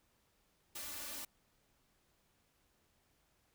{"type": "noise with comb filter", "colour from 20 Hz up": "white", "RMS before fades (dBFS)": -45, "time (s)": [0.75, 1.25], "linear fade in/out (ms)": 5, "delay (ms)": 3.4, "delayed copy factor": 0.9, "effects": ["pink hiss -75 dBFS RMS until 3.54 s"]}